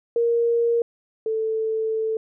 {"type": "tone pair in turn", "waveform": "sine", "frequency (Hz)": [468, 441.7], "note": ["A#4", "A4"], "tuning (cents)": [7, 7], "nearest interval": "minor second", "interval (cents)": 100, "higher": "first", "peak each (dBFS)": [-17, -21], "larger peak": "first", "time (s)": [[0.16, 0.82], [1.26, 2.17]], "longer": "second", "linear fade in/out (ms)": 2, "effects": []}